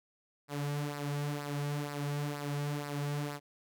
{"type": "tone with flanger", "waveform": "sawtooth", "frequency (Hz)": 145.1, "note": "D3", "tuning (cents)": -21, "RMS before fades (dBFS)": -36, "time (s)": [0.48, 3.4], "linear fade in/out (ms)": 50, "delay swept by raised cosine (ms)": [0.3, 4], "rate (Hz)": 2.1, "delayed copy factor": -0.6, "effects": []}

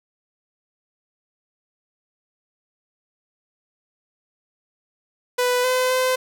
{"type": "tone with pitch steps", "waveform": "sawtooth", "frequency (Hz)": [495.6, 509, 513], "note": ["B4", "C5", "C5"], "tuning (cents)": [6, -48, -34], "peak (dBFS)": -14, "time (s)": [5.38, 6.16], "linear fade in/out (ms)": 10, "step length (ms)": 260, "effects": []}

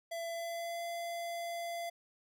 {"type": "tone with pitch glide", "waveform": "square", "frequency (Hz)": [671, 683.1], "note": ["E5", "F5"], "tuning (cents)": [31, -38], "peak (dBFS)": -38, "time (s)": [0.11, 1.9], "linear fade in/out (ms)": 10, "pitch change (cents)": 31, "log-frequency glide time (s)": [0.27, 0.83], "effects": []}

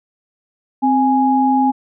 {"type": "tone pair together", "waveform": "sine", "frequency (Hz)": [261.6, 830.5], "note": ["C4", "G#5"], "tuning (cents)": [0, 0], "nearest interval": "octave + minor sixth", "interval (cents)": 2000, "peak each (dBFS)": -14, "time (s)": [0.82, 1.72], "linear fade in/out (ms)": 20, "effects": []}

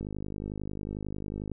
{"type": "click train", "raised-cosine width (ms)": 3, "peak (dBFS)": -23, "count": 78, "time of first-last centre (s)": [0.01, 1.517], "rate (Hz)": 51.1, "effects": []}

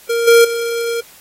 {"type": "tone with level steps", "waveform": "square", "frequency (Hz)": 466.2, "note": "A#4", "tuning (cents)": 0, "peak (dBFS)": [-15, -6, -18], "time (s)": [0.09, 1.01], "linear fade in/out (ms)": 10, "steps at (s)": [0.27, 0.44], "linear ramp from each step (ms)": 10, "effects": ["white hiss -43 dBFS RMS until 1.2 s", "AAC 48 kbps"]}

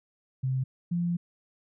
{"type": "tone pair in turn", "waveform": "sine", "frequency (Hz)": [130.81, 173.13], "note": ["C3", "F3"], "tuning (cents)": [0, -15], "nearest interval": "perfect fourth", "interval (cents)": 485, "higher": "second", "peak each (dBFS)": -25, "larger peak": "neither", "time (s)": [[0.43, 0.64], [0.91, 1.17]], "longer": "second", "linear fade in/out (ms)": 10, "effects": []}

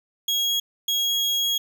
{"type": "tone bursts at uneven times", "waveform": "35% pulse", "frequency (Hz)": 3301, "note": "G#7", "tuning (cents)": -11, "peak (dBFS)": -19, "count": 2, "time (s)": [[0.28, 0.6], [0.88, 1.58]], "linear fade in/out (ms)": 5, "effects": []}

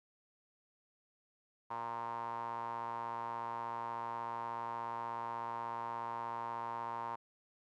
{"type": "tone with band-pass filter", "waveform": "sawtooth", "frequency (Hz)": 116.54, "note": "A#2", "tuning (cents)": 0, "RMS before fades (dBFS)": -41, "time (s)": [1.7, 7.16], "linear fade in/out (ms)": 10, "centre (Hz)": 970, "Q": 7.7, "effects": []}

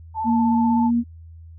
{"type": "tone with vibrato", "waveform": "sine", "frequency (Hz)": 880, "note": "A5", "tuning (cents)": 0, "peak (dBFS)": -22, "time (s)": [0.14, 0.91], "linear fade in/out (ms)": 50, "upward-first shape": "square", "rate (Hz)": 16, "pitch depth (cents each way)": 24}
{"type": "tone with pitch glide", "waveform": "sine", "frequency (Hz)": [233.1, 236.2], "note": ["A#3", "A#3"], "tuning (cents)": [0, 23], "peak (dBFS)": -16, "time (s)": [0.24, 1.04], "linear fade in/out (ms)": 50, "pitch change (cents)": 23, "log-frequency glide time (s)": [0.57, 0.86]}
{"effects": ["added 82 Hz sine -39 dBFS peak until 1.58 s"]}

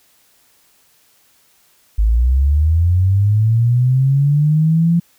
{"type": "linear sweep", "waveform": "sine", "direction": "up", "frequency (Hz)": [51, 172.1], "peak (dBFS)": -10, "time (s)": [1.98, 5], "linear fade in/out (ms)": 10, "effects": ["white hiss -55 dBFS RMS until 5.18 s"]}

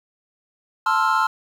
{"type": "chord", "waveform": "triangle", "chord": "F major seventh", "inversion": "first", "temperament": "equal", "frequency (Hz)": [880, 1046.5, 1318.5, 1396.9], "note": ["A5", "C6", "E6", "F6"], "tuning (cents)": [0, 0, 0, 0], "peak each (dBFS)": -20, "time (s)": [0.86, 1.27], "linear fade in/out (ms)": 5, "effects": ["tanh soft clip ceiling -5 dBFS", "8-bit"]}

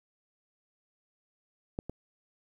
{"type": "clicks", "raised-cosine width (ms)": 2, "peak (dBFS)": [-20, -24], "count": 2, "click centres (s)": [1.789, 1.896], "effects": ["10-bit"]}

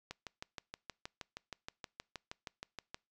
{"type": "click train", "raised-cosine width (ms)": 0.2, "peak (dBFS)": -25, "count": 19, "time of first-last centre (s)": [0.11, 2.945], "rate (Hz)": 6.35, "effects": ["noise-tail reverb RT60 0.3 s tail -26 dB re dry"]}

